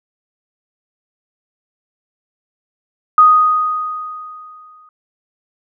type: tone with exponential decay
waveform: sine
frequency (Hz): 1244.5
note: D#6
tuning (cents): 0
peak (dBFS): -3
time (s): 3.18-4.89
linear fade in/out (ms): 2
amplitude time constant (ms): 370
effects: none